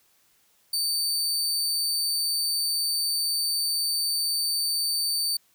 sawtooth tone, 4578 Hz, D8, 45 cents flat, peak -21 dBFS, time 0.73-5.37 s, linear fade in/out 5 ms, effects white hiss -64 dBFS RMS until 5.54 s

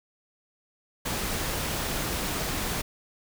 pink noise, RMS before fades -30 dBFS, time 1.05-2.82 s, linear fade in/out 10 ms, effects none

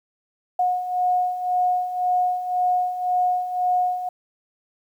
sine beating tone pair, 724 / 725.9 Hz, F#5 / F#5, -38 / -33 cents, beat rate 1.9 Hz, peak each -26 / -20 dBFS, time 0.59-4.09 s, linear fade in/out 5 ms, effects 9-bit

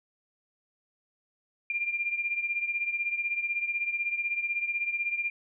sine beating tone pair, 2390 / 2406 Hz, D7 / D7, +30 / +41 cents, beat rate 16 Hz, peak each -29 / -34 dBFS, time 1.7-5.3 s, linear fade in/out 2 ms, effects none

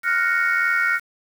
sine chord, Gb major seventh, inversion third, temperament equal, 1396.9 / 1480 / 1864.7 / 2217 Hz, F6 / Gb6 / Bb6 / Db7, 0 / 0 / 0 / 0 cents, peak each -20 / -23 / -22 / -24 dBFS, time 0.03-1 s, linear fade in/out 50 ms, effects tanh soft clip ceiling -10 dBFS + 7-bit

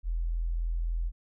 sine tone, 41.86 Hz, E1, 27 cents sharp, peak -27 dBFS, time 0.03-1.12 s, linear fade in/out 50 ms, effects none

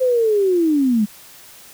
sine linear sweep, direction down, 523.3 to 201.1 Hz, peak -13 dBFS, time 0-1.06 s, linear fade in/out 20 ms, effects white hiss -43 dBFS RMS until 1.73 s

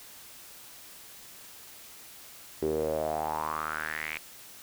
sawtooth tone with band-pass filter sweep, 77.78 Hz, D#2, in tune, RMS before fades -32 dBFS, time 2.62-4.18 s, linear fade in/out 0 ms, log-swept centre 380 to 2400 Hz, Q 6.2, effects white hiss -49 dBFS RMS until 4.62 s

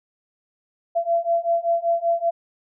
sine beating tone pair, 675 / 680.2 Hz, E5 / F5, +41 / -46 cents, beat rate 5.2 Hz, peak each -22 / -21 dBFS, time 0.95-2.31 s, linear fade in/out 20 ms, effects none

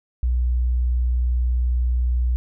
sine tone, 61.2 Hz, B1, 15 cents flat, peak -17 dBFS, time 0.23-2.36 s, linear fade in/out 0 ms, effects none

